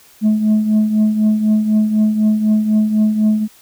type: tone with tremolo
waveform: sine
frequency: 214.6 Hz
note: A3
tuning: 43 cents flat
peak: -6 dBFS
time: 0.21-3.48 s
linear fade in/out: 50 ms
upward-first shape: triangle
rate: 4 Hz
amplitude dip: 70%
effects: tanh soft clip ceiling -8 dBFS + white hiss -47 dBFS RMS until 3.61 s